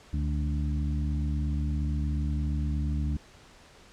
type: harmonic tone with a mistuned harmonic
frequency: 72.8 Hz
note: D2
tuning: 15 cents flat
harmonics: 1 / 2 / 3 / 4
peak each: -27 / -33 / -37 / -39 dBFS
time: 0.13-3.17 s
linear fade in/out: 5 ms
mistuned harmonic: 2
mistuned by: +49 cents
effects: pink hiss -54 dBFS RMS until 3.92 s + low-pass 7000 Hz 12 dB/octave